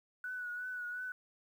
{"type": "tone with vibrato", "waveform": "sine", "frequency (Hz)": 1477, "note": "F#6", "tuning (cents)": -3, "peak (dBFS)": -38, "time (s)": [0.24, 1.12], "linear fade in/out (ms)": 2, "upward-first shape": "triangle", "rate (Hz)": 2.8, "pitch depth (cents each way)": 39, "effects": ["11-bit"]}